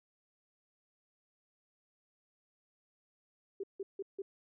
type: tone bursts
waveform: sine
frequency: 392 Hz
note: G4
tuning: in tune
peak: -36 dBFS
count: 4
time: 3.6-4.22 s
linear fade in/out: 5 ms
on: 35 ms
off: 160 ms
effects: none